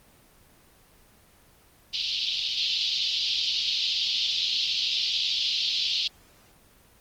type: band-pass noise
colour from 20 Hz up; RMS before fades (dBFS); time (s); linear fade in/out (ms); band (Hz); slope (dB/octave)
pink; -27; 1.93-6.08; 10; 3000 to 4800; 48
effects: pink hiss -57 dBFS RMS until 7 s + Opus 24 kbps